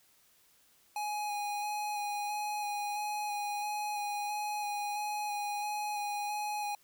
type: tone with vibrato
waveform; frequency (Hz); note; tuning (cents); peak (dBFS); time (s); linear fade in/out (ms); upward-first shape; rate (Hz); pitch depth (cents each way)
square; 830.6; G#5; 0; -34; 0.96-6.75; 2; square; 1.5; 13
effects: white hiss -66 dBFS RMS until 6.83 s